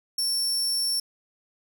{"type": "tone", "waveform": "sawtooth", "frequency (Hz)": 5440, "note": "F8", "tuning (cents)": -46, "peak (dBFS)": -21, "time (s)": [0.18, 1], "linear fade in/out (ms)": 5, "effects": []}